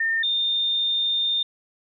sine tone pair in turn, 1813 / 3626 Hz, A#6 / A#7, -49 / -49 cents, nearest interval octave, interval 1200 cents, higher second, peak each -20 dBFS, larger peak neither, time 0-0.23 / 0.23-1.43 s, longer second, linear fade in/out 5 ms, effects none

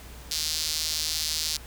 sawtooth tone with high-pass filter, 156.5 Hz, D#3, 10 cents sharp, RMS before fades -29 dBFS, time 0.31-1.57 s, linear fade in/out 5 ms, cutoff 4600 Hz, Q 2.4, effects added 60 Hz sine -44 dBFS peak until 1.66 s + pink hiss -47 dBFS RMS until 1.66 s

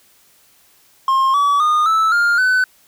triangle tone with pitch steps, 1066 / 1142.5 / 1224.5 / 1312.4 / 1406.6 / 1507.6 Hz, C6 / D6 / D#6 / E6 / F6 / F#6, +32 / -48 / -28 / -8 / +12 / +32 cents, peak -10 dBFS, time 1.08-2.64 s, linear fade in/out 2 ms, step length 260 ms, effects white hiss -53 dBFS RMS until 2.87 s

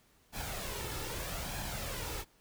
pink noise with flanger, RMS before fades -39 dBFS, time 0.32-2.25 s, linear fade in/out 50 ms, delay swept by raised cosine 1.2 to 2.3 ms, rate 0.8 Hz, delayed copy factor +0.5, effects pink hiss -67 dBFS RMS until 2.4 s

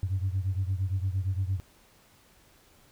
sine beating tone pair, 92.5 / 101.2 Hz, F#2 / G#2, 0 / -44 cents, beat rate 8.7 Hz, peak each -27 / -30 dBFS, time 0.03-1.6 s, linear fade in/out 0 ms, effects tanh soft clip ceiling -21 dBFS + pink hiss -60 dBFS RMS until 2.91 s

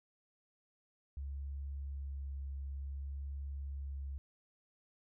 sine tone with vibrato, 69.2 Hz, C#2, 2 cents flat, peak -39 dBFS, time 1.17-4.18 s, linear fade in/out 0 ms, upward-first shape sine, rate 0.56 Hz, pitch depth 12 cents each way, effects none

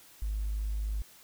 triangle tone, 51.91 Hz, G#1, in tune, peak -26 dBFS, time 0.22-1.02 s, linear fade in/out 0 ms, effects tanh soft clip ceiling -27 dBFS + white hiss -56 dBFS RMS until 1.23 s

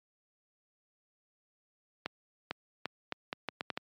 accelerating click train, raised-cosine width 0.3 ms, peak -17 dBFS, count 9, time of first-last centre 2.06-3.775 s, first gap 450 ms, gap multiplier 0.77, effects high-pass 150 Hz 12 dB/octave + MP3 96 kbps

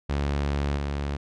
sawtooth tone with level steps, 71.2 Hz, C#2, 47 cents sharp, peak -20 / -23 dBFS, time 0.09-1.17 s, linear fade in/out 10 ms, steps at 0.76 s, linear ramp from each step 20 ms, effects low-pass 5000 Hz 12 dB/octave

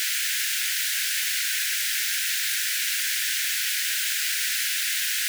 pink high-pass noise, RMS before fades -26 dBFS, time 0-5.28 s, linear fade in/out 0 ms, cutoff 1500 Hz, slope 96 dB/octave, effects none

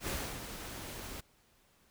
pink noise with ADSR envelope, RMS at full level -36 dBFS, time 0-1.21 s, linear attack 79 ms, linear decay 300 ms, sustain -8 dB, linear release 12 ms, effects pink hiss -68 dBFS RMS until 1.9 s

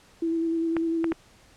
sine tone with vibrato, 329.6 Hz, E4, in tune, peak -23 dBFS, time 0.22-1.13 s, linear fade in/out 5 ms, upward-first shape square, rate 10 Hz, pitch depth 15 cents each way
clicks, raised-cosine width 0.5 ms, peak -15 dBFS, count 3, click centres 0.767 / 1.043 / 1.12 s
effects pink hiss -56 dBFS RMS until 1.56 s + low-pass 9000 Hz 12 dB/octave

